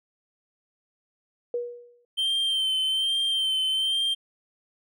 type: tone with exponential decay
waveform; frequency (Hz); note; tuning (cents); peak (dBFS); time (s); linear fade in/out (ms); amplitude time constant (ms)
sine; 481.5; B4; -44; -23; 1.54-2.05; 2; 110
type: tone with vibrato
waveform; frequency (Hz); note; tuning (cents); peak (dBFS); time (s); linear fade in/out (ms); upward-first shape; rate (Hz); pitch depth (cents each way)
triangle; 3123; G7; -7; -21; 2.17-4.15; 20; sine; 1.2; 32
effects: none